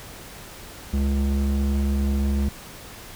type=tone with band-pass filter; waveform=square; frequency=69.3 Hz; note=C#2; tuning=in tune; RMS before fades=-22 dBFS; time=0.93-2.49 s; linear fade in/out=5 ms; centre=140 Hz; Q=2.6; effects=pink hiss -41 dBFS RMS until 3.15 s